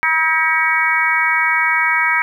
harmonic tone, 320 Hz, D#4, 49 cents sharp, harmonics 3 / 4 / 5 / 6 / 7, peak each -21 / -21 / -20 / -19 / -17 dBFS, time 0.03-2.22 s, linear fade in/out 0 ms, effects 8-bit

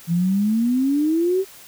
sine exponential sweep, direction up, 164.5 to 392 Hz, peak -16 dBFS, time 0.07-1.45 s, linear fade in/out 50 ms, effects white hiss -44 dBFS RMS until 1.67 s

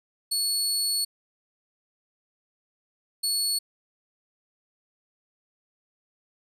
25% pulse tone bursts at uneven times, 4400 Hz, C#8, 14 cents flat, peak -19 dBFS, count 2, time 0.31-1.05 / 3.23-3.59 s, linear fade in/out 10 ms, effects none

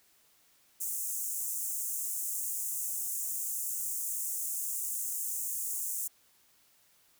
pink high-pass noise, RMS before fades -35 dBFS, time 0.8-6.08 s, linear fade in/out 10 ms, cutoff 6800 Hz, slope 48 dB/octave, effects white hiss -66 dBFS RMS until 7.19 s

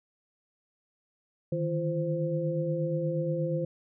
sine tone cluster, 149.8 / 158.2 / 341.9 / 520 Hz, D3 / D#3 / F4 / C5, +35 / +29 / -37 / -11 cents, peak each -38 / -30 / -35 / -31 dBFS, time 1.52-3.65 s, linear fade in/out 5 ms, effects none

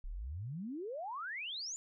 sine exponential sweep, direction up, 31.52 to 7200 Hz, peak -39 dBFS, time 0.04-1.76 s, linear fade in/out 0 ms, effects none

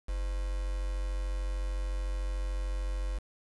sine tone with quantisation, 46.8 Hz, F#1, 20 cents sharp, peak -30 dBFS, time 0.08-3.19 s, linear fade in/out 10 ms, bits 7, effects resampled to 24000 Hz

